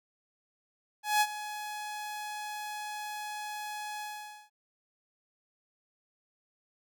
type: tone with ADSR envelope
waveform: sawtooth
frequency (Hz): 842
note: G#5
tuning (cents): +24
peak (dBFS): -18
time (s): 1.03-4.5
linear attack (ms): 180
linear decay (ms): 51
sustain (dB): -15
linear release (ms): 490
effects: none